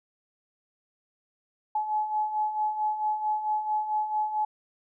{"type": "beating tone pair", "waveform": "sine", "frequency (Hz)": [850, 854.5], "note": ["G#5", "G#5"], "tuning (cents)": [40, 49], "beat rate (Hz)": 4.5, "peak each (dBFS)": [-33, -26], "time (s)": [1.75, 4.45], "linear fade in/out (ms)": 5, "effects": []}